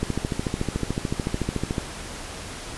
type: click train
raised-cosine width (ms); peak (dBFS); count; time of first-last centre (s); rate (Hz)
3; -11; 25; 0.03-1.782; 13.7
effects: pink hiss -36 dBFS RMS until 2.77 s + resampled to 24000 Hz